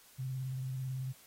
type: tone with vibrato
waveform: sine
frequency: 130.81 Hz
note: C3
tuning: in tune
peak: -35 dBFS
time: 0.18-1.13 s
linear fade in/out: 20 ms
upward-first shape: sine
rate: 18 Hz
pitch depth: 32 cents each way
effects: white hiss -60 dBFS RMS until 1.26 s + AAC 48 kbps